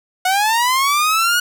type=linear sweep; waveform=sawtooth; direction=up; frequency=726 to 1460 Hz; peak=-10 dBFS; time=0.25-1.4 s; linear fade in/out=5 ms; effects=none